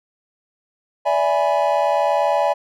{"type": "chord", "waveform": "triangle", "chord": "E dominant seventh", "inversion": "third", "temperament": "equal with one note detuned", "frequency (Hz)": [578.9, 659.3, 830.6, 987.8], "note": ["D5", "E5", "G#5", "B5"], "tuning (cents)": [-25, 0, 0, 0], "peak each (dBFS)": [-18, -19, -18, -23], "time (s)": [1.05, 2.54], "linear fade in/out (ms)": 20, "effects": []}